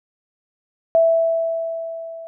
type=tone with level ramp; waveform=sine; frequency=659.3 Hz; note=E5; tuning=in tune; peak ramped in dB=-10 to -32 dBFS; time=0.95-2.27 s; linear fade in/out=0 ms; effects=none